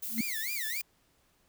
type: noise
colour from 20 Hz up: violet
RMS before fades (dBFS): -37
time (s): 0.02-0.82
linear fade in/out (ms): 10
type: tone with exponential growth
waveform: sine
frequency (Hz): 225.4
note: A3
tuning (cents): +42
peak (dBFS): -24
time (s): 0.08-0.21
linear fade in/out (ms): 5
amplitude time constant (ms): 28
type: tone with vibrato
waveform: sawtooth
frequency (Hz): 2047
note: C7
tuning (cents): -38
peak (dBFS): -32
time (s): 0.18-0.81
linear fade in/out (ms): 0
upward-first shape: sine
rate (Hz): 3.6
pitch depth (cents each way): 290
effects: pink hiss -69 dBFS RMS until 1.48 s